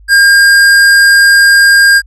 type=tone; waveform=square; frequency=1611 Hz; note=G6; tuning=47 cents sharp; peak=-3 dBFS; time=0.08-2.02 s; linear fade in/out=50 ms; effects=added 50 Hz sine -35 dBFS peak until 2.06 s + resampled to 24000 Hz